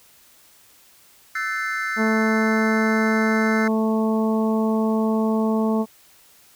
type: chord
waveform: triangle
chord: F# half-diminished seventh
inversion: third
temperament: equal with one note detuned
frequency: 1318.5 / 1512.8 / 1760 / 2093 Hz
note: E6 / F#6 / A6 / C7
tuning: 0 / +38 / 0 / 0 cents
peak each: -27 dBFS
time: 1.35-3.68 s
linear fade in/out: 5 ms
type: harmonic tone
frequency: 220 Hz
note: A3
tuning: in tune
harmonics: 1 / 2 / 3 / 4 / 5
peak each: -19 / -25 / -29 / -31 / -33 dBFS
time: 1.96-5.86 s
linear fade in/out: 50 ms
effects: white hiss -53 dBFS RMS until 6.55 s